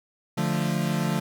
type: chord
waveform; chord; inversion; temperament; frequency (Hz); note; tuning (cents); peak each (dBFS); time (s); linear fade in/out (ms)
40% pulse; D minor; none; equal; 146.83 / 174.61 / 220; D3 / F3 / A3; 0 / 0 / 0; -27 / -26 / -28; 0.37-1.2; 10
effects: none